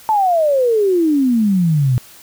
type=exponential sweep; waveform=sine; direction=down; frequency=893 to 120.1 Hz; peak=-11 dBFS; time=0.09-1.98 s; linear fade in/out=0 ms; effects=white hiss -42 dBFS RMS until 2.22 s